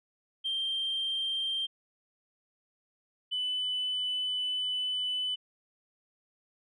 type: tone pair in turn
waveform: sine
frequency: 3164 / 2999 Hz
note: G7 / F#7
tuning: +15 / +23 cents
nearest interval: minor second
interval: 92 cents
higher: first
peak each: -28 dBFS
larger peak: neither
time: 0.44-1.67 / 3.31-5.36 s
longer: second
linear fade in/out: 20 ms
effects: tanh soft clip ceiling -25 dBFS